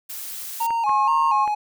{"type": "noise", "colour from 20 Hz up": "blue", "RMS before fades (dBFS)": -33, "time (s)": [0.09, 0.67], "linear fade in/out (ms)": 10}
{"type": "tone with vibrato", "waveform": "triangle", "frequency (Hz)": 880, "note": "A5", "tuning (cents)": 0, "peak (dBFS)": -18, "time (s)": [0.6, 1.55], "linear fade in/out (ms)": 10, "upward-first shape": "square", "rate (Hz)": 2.1, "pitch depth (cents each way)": 83}
{"type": "clicks", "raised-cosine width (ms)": 0.5, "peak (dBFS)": -20, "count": 3, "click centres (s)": [0.706, 0.894, 1.477]}
{"type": "tone", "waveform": "sine", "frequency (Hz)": 1078, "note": "C#6", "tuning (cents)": -49, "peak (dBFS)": -18, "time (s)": [0.86, 1.46], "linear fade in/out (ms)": 20}
{"effects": []}